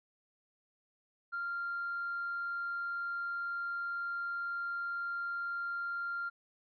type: tone with hard clipping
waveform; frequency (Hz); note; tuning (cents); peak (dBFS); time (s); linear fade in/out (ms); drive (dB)
sine; 1391; F6; -7; -35; 1.32-6.3; 20; 1
effects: resampled to 11025 Hz